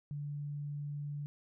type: tone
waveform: sine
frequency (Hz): 145.4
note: D3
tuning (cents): -17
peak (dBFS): -37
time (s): 0.11-1.26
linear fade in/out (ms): 0
effects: none